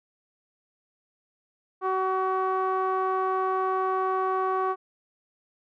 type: tone with low-pass filter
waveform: sawtooth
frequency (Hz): 377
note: F#4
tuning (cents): +32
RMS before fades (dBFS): -26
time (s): 1.81-4.76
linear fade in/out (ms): 50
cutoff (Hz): 1100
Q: 3.9
effects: none